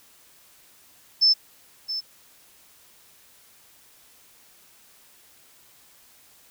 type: tone with echo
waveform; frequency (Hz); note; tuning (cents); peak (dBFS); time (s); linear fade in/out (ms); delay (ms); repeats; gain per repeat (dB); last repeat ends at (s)
sine; 5274; E8; 0; -14; 1.21-1.34; 20; 670; 1; -12; 2.01
effects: white hiss -55 dBFS RMS until 6.5 s